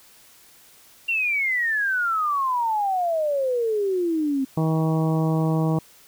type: exponential sweep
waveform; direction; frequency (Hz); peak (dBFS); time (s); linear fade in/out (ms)
sine; down; 2776 to 261.2; -20; 1.08-4.45; 10
type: harmonic tone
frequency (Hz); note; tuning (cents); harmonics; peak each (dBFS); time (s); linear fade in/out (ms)
159.5; D#3; +43; 1 / 2 / 3 / 4 / 5 / 6 / 7; -20 / -26 / -30 / -32 / -34 / -36 / -37; 4.57-5.79; 5
effects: white hiss -52 dBFS RMS until 6.07 s